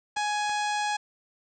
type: harmonic tone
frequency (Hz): 835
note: G#5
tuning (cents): +9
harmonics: 1 / 2 / 3 / 4 / 5 / 6 / 7 / 8 / 9 / 10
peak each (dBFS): -27 / -33 / -37 / -39 / -41 / -43 / -44 / -45 / -46 / -47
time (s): 0.16-0.97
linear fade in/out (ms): 10
type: clicks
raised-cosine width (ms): 0.5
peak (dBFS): -28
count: 2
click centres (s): 0.169 / 0.495
effects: none